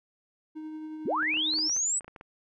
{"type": "tone with tremolo", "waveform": "triangle", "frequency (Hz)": 311.1, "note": "D#4", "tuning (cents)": 0, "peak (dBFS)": -33, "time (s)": [0.55, 1.69], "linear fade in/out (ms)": 20, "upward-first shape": "triangle", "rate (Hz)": 11, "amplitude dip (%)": 30}
{"type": "linear sweep", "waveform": "sine", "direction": "up", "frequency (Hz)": [125.5, 8140], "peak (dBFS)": -25, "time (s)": [1.05, 2], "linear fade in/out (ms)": 20}
{"type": "clicks", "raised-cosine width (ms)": 0.5, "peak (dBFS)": -30, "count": 12, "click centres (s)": [1.229, 1.34, 1.371, 1.537, 1.587, 1.696, 1.765, 2.008, 2.045, 2.08, 2.162, 2.211]}
{"effects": []}